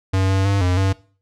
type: tone with pitch steps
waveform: square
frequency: 95.2 / 96.2 / 99.2 / 90.3 / 96.3 Hz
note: F#2 / G2 / G2 / F#2 / G2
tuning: +50 / -32 / +21 / -42 / -30 cents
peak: -16 dBFS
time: 0.13-0.93 s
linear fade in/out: 10 ms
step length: 160 ms
effects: noise-tail reverb RT60 0.4 s tail -20 dB re dry + low-pass 7000 Hz 12 dB/octave